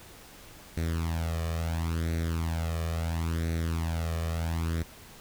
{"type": "tone with flanger", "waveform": "sawtooth", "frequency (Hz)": 82.41, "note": "E2", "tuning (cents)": 0, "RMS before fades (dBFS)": -30, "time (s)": [0.77, 4.83], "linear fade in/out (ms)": 5, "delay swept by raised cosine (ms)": [0.49, 1.69], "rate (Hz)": 0.73, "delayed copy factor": 0.8, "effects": ["pink hiss -50 dBFS RMS until 5.2 s"]}